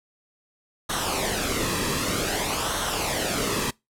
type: noise with flanger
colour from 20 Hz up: pink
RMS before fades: -26 dBFS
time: 0.89-3.71 s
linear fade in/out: 10 ms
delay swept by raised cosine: 0.41 to 1.4 ms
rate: 0.53 Hz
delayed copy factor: -0.6
effects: noise-tail reverb RT60 0.2 s tail -24 dB re dry + low-pass 12000 Hz 12 dB/octave

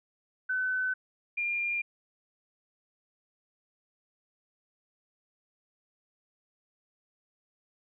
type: tone pair in turn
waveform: sine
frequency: 1513 / 2402 Hz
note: F#6 / D7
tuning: +38 / +38 cents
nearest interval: minor sixth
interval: 800 cents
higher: second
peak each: -27 / -28 dBFS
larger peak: first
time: 0.49-0.94 / 1.37-1.82 s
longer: neither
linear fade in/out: 10 ms
effects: none

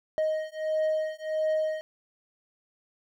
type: beating tone pair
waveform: triangle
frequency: 624 / 625.5 Hz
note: D#5 / D#5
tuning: +5 / +9 cents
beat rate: 1.5 Hz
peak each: -27 dBFS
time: 0.18-1.81 s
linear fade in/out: 0 ms
effects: none

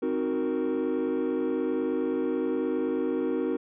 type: chord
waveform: triangle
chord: C half-diminished seventh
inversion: none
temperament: equal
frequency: 261.6 / 311.1 / 370 / 466.2 Hz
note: C4 / Eb4 / Gb4 / Bb4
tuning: 0 / 0 / 0 / 0 cents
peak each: -28 dBFS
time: 0.02-3.57 s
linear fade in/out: 10 ms
effects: tanh soft clip ceiling -18 dBFS + resampled to 8000 Hz

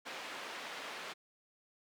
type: band-pass noise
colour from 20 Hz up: white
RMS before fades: -45 dBFS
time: 0.05-1.14 s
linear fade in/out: 20 ms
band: 320 to 2700 Hz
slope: 12 dB/octave
effects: none

